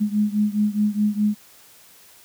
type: beating tone pair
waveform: sine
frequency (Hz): 207.7 / 212.5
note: G#3 / G#3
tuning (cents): 0 / +40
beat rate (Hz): 4.8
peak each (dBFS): -20 / -22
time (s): 0-1.35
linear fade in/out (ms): 20
effects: white hiss -50 dBFS RMS until 2.24 s + high-pass 60 Hz 12 dB/octave